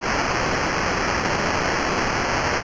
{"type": "noise with sample-and-hold", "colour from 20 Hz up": "white", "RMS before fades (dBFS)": -22, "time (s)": [0.01, 2.63], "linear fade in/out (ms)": 50, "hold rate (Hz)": 3675, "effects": ["resampled to 16000 Hz"]}